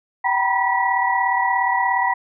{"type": "tone cluster", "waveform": "sine", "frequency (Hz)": [771, 948, 985, 1946], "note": ["G5", "A#5", "B5", "B6"], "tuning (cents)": [-29, 29, -5, -26], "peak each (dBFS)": -22, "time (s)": [0.24, 2.14], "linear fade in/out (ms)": 10, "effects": []}